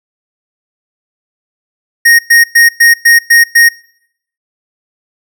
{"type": "tone bursts", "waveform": "square", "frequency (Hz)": 1863, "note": "A#6", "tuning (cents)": -2, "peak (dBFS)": -3, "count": 7, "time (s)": [2.05, 3.69], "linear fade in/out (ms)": 10, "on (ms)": 140, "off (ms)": 110, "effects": ["noise-tail reverb RT60 0.7 s tail -23 dB re dry"]}